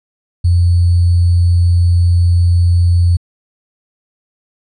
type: tone with sample-and-hold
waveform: sine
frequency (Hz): 87.3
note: F2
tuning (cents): 0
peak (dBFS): -7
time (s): 0.44-3.17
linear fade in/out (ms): 10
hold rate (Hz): 4410
effects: resampled to 24000 Hz